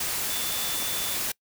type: tone in noise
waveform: sine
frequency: 3509 Hz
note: A7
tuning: 5 cents flat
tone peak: -35 dBFS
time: 0.3-1.16 s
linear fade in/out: 5 ms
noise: white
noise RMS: -29 dBFS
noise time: 0-1.32 s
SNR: -9 dB
effects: noise-tail reverb RT60 0.1 s tail -24 dB re dry